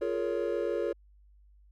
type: chord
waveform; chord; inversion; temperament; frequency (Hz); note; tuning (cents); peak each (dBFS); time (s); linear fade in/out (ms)
triangle; Bb minor seventh; second; just; 349.6 / 419.5 / 466.2 / 559.4; F4 / Ab4 / Bb4 / Db5; +2 / +17 / 0 / +16; -32; 0.01-0.93; 10
effects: added 50 Hz sine -56 dBFS peak until 1.71 s